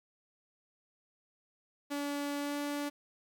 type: tone with pitch glide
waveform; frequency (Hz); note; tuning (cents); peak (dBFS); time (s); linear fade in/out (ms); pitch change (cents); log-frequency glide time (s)
sawtooth; 286.7 to 289.2; D4 to D4; -42 to -27; -30; 1.9-2.9; 20; +15; 2.38-2.57
effects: 10-bit